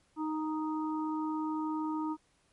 harmonic tone, 311.1 Hz, D#4, in tune, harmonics 1 / 3 / 4, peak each -32 / -38 / -43 dBFS, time 0.16-2.17 s, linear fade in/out 50 ms, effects pink hiss -70 dBFS RMS until 2.52 s + MP3 48 kbps

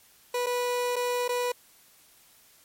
30% pulse tone with dropouts, 490.5 Hz, B4, 12 cents flat, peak -23 dBFS, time 0.34-1.52 s, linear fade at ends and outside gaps 5 ms, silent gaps 0.462-0.466 / 0.959-0.963 / 1.28-1.29 s, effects white hiss -58 dBFS RMS until 2.64 s + MP3 64 kbps

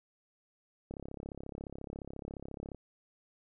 click train, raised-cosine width 2 ms, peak -29 dBFS, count 64, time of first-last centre 0.91-2.747 s, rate 34.3 Hz, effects none

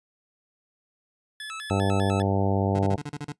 25% pulse tone with vibrato, 1500 Hz, F#6, 23 cents sharp, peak -30 dBFS, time 1.4-2.22 s, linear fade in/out 2 ms, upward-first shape square, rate 5 Hz, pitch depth 240 cents each way
harmonic tone, 98 Hz, G2, in tune, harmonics 1 / 2 / 3 / 4 / 5 / 6 / 7 / 8 / 9, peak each -25 / -28 / -30 / -31 / -32 / -33 / -33 / -34 / -35 dBFS, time 1.7-2.96 s, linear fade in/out 10 ms
25% pulse tone bursts, 146.3 Hz, D3, 6 cents flat, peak -27 dBFS, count 8, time 2.75-3.321 s, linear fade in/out 2 ms, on 39 ms, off 37 ms
effects noise-tail reverb RT60 0.1 s tail -19 dB re dry + resampled to 22050 Hz

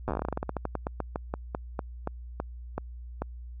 slowing click train, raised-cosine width 1 ms, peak -16 dBFS, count 29, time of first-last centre 0.08-3.22 s, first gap 8 ms, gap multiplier 1.16, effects added 60 Hz sine -39 dBFS peak until 3.6 s

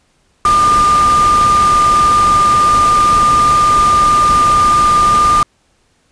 sine tone in noise, 1203 Hz, D6, 41 cents sharp, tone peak -7 dBFS, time 0.45-5.43 s, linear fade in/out 2 ms, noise pink, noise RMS -20 dBFS, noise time 0.45-5.43 s, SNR +10 dB, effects pink hiss -57 dBFS RMS until 6.11 s + resampled to 22050 Hz

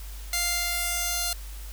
5% pulse tone pair together, 698.5 / 2095 Hz, F5 / C7, 0 / +2 cents, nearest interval octave + perfect fifth, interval 1902 cents, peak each -18 dBFS, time 0.33-1.33 s, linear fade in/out 2 ms, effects added 50 Hz sine -36 dBFS peak until 1.72 s + white hiss -47 dBFS RMS until 1.72 s

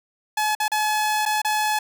sawtooth tone with dropouts, 853 Hz, G#5, 46 cents sharp, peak -16 dBFS, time 0.37-1.79 s, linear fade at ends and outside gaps 5 ms, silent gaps 0.551-0.6 / 0.681-0.717 / 1.254-1.26 / 1.418-1.447 s, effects none

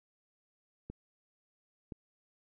clicks, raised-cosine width 3 ms, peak -29 dBFS, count 2, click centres 0.9 / 1.922 s, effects none

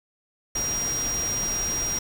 sine tone in noise, 5700 Hz, F8, 34 cents sharp, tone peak -25 dBFS, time 0.55-1.99 s, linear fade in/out 5 ms, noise pink, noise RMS -33 dBFS, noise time 0.55-1.99 s, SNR +5 dB, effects none

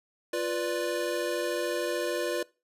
square chord, B diminished, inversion second, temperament equal, 349.2 / 493.9 / 587.3 Hz, F4 / B4 / D5, 0 / 0 / 0 cents, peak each -33 dBFS, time 0.33-2.43 s, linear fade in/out 5 ms, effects noise-tail reverb RT60 0.3 s tail -22 dB re dry + resampled to 32000 Hz

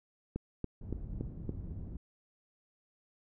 click train, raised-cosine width 3 ms, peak -22 dBFS, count 5, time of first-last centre 0.36-1.493 s, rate 3.53 Hz
pink low-pass noise, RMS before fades -42 dBFS, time 0.81-1.97 s, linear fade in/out 5 ms, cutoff 180 Hz, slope 12 dB/octave
effects none

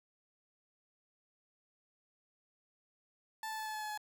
30% pulse tone with pitch steps, 880 / 874.4 / 868.9 / 863.4 / 857.9 / 852.5 / 847.1 Hz, A5 / A5 / A5 / A5 / A5 / G#5 / G#5, 0 / -11 / -22 / -33 / -44 / +45 / +34 cents, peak -36 dBFS, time 3.43-3.976 s, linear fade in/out 2 ms, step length 78 ms, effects none

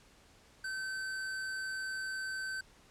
square tone, 1539 Hz, G6, 32 cents flat, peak -37 dBFS, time 0.64-2.61 s, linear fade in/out 5 ms, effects pink hiss -62 dBFS RMS until 2.9 s + low-pass 9000 Hz 12 dB/octave

